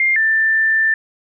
sine tone pair in turn, 2113 / 1776.8 Hz, C7 / A6, +16 / +16 cents, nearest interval minor third, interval 300 cents, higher first, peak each -12 / -12 dBFS, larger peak neither, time 0-0.16 / 0.16-0.94 s, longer second, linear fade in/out 2 ms, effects none

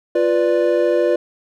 triangle chord, B diminished, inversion second, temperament equal, 349.2 / 493.9 / 587.3 Hz, F4 / B4 / D5, 0 / 0 / 0 cents, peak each -16 dBFS, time 0.15-1.16 s, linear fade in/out 5 ms, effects none

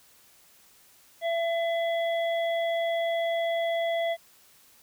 harmonic tone, 671 Hz, E5, 31 cents sharp, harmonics 1 / 3 / 5, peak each -25 / -35 / -39 dBFS, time 1.21-4.17 s, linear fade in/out 50 ms, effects white hiss -58 dBFS RMS until 4.82 s

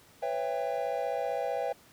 triangle chord, C# half-diminished seventh, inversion third, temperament just, 498.9 / 554.4 / 665.2 / 798.3 Hz, B4 / C#5 / E5 / G5, +17 / 0 / +16 / +31 cents, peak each -33 dBFS, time 0.22-1.73 s, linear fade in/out 10 ms, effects pink hiss -58 dBFS RMS until 1.92 s + high-pass 80 Hz 12 dB/octave

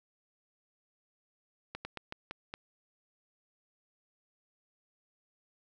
slowing click train, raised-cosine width 0.3 ms, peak -23 dBFS, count 6, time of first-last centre 1.75-2.539 s, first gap 100 ms, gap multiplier 1.23, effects none

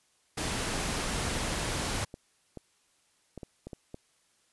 pink noise, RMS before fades -32 dBFS, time 0.37-2.05 s, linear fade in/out 10 ms
clicks, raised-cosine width 2 ms, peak -27 dBFS, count 7, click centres 2.141 / 2.573 / 3.377 / 3.432 / 3.67 / 3.732 / 3.944 s
effects white hiss -69 dBFS RMS until 4.52 s + resampled to 24000 Hz

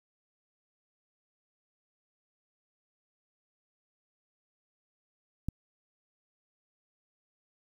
click, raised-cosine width 5 ms, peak -19 dBFS, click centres 5.486 s, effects 9-bit

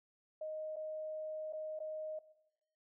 sine tone with dropouts, 622.3 Hz, D#5, in tune, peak -39 dBFS, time 0.41-2.19 s, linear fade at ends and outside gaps 5 ms, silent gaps 0.76-0.765 / 1.526-1.532 / 1.791-1.801 s, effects noise-tail reverb RT60 0.9 s tail -17 dB re dry

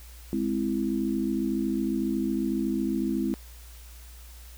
sine chord, Ab augmented, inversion none, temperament equal, 207.7 / 261.6 / 329.6 Hz, Ab3 / C4 / E4, 0 / 0 / 0 cents, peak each -29 dBFS, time 0.33-3.34 s, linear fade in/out 0 ms, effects added 59 Hz sine -44 dBFS peak until 4.57 s + white hiss -52 dBFS RMS until 4.57 s

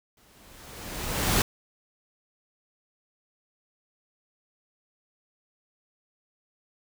pink noise with exponential growth, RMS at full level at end -21 dBFS, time 0.17-1.42 s, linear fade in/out 2 ms, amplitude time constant 270 ms, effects none

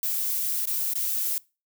violet noise with dropouts, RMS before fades -27 dBFS, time 0.03-1.38 s, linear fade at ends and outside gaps 0 ms, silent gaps 0.655-0.673 / 0.935-0.955 s, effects noise-tail reverb RT60 0.3 s tail -23 dB re dry

